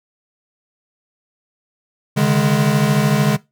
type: chord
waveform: square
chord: C# suspended second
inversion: none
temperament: equal with one note detuned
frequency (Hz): 138.59 / 151.92 / 207.7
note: C#3 / D#3 / G#3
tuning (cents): 0 / -41 / 0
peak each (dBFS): -18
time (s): 2.16-3.37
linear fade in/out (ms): 20
effects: noise-tail reverb RT60 0.2 s tail -19 dB re dry